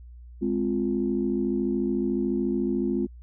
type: chord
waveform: sine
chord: F minor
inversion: first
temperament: equal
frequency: 207.7 / 261.6 / 349.2 Hz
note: Ab3 / C4 / F4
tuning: 0 / 0 / 0 cents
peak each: -27 dBFS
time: 0.41-3.07 s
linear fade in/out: 20 ms
effects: tanh soft clip ceiling -13 dBFS + added 60 Hz sine -42 dBFS peak until 3.22 s